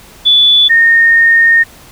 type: tone pair in turn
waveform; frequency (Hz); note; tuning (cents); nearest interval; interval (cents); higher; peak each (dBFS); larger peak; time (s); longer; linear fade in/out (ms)
sine; 3459 / 1838.7; A7 / A#6; -30 / -24; major seventh; 1094; first; -4; neither; 0.25-0.69 / 0.69-1.64; second; 20
effects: pink hiss -38 dBFS RMS until 1.91 s